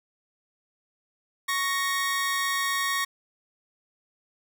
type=tone pair together; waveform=sawtooth; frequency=1108.7 / 1866.4 Hz; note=C#6 / A#6; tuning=0 / +2 cents; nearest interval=major sixth; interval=902 cents; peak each=-24 dBFS; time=1.48-3.05 s; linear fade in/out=10 ms; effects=10-bit